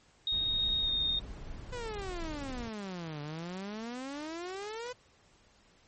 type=tone with pitch glide; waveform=sine; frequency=3729 to 3688 Hz; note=A#7 to A#7; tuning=0 to -19 cents; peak=-28 dBFS; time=0.27-1.19 s; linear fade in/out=2 ms; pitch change=-19 cents; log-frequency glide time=0.82-0.89 s
type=noise; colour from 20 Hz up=brown; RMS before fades=-42 dBFS; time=0.32-2.69 s; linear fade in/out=5 ms
type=exponential two-way sweep; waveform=sawtooth; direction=down then up; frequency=507 to 144.3 to 507 Hz; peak=-34 dBFS; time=1.72-4.93 s; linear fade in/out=10 ms; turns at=3.21 s
effects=pink hiss -64 dBFS RMS until 5.87 s + MP3 32 kbps